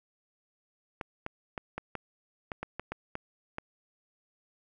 clicks, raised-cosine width 0.5 ms, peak -20 dBFS, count 11, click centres 1.012 / 1.264 / 1.578 / 1.78 / 1.953 / 2.518 / 2.63 / 2.796 / 2.92 / 3.154 / 3.584 s, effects none

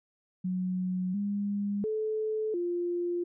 sine tone with pitch steps, 183.7 / 202.7 / 433.9 / 349.4 Hz, F#3 / G#3 / A4 / F4, -12 / -42 / -24 / +1 cents, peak -28 dBFS, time 0.44-3.24 s, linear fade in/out 10 ms, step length 700 ms, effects none

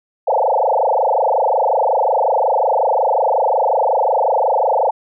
sine tone with frequency modulation, 699 Hz, F5, 1 cent sharp, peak -12 dBFS, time 0.27-4.91 s, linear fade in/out 10 ms, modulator 25.5 Hz, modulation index 8, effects none

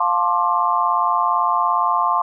sine chord, D minor seventh, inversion first, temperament just, 704.8 / 881 / 1057.2 / 1174.7 Hz, F5 / A5 / C6 / D6, +16 / +2 / +18 / 0 cents, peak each -23 / -22 / -18 / -22 dBFS, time 0-2.22 s, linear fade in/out 5 ms, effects none

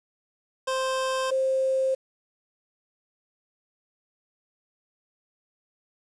25% pulse / sine tone pair in turn, 523.3 / 527.9 Hz, C5 / C5, 0 / +15 cents, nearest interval unison, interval 15 cents, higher second, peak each -21 dBFS, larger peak neither, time 0.67-1.31 / 1.31-1.95 s, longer neither, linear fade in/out 10 ms, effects resampled to 22050 Hz + 8-bit

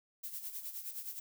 violet noise with tremolo, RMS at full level -41 dBFS, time 0.23-1.2 s, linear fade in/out 10 ms, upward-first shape sine, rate 9.6 Hz, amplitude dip 65%, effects none

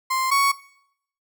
35% pulse tone pair in turn, 1046.5 / 1113.4 Hz, C6 / C#6, 0 / +7 cents, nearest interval minor second, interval 107 cents, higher second, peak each -19 / -14 dBFS, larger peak second, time 0.1-0.31 / 0.31-0.52 s, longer neither, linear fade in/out 10 ms, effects noise-tail reverb RT60 0.7 s tail -20 dB re dry

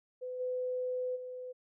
sine tone with level steps, 504 Hz, B4, 35 cents sharp, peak -37 / -32 / -40 dBFS, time 0.21-1.53 s, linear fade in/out 20 ms, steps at 0.39 / 1.15 s, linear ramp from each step 20 ms, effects none

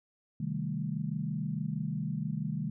sine chord, A half-diminished seventh, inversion first, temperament equal with one note detuned, 130.81 / 155.56 / 196 / 222.3 Hz, C3 / Eb3 / G3 / A3, 0 / 0 / 0 / +18 cents, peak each -39 / -34 / -37 / -39 dBFS, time 0.4-2.7 s, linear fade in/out 5 ms, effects none

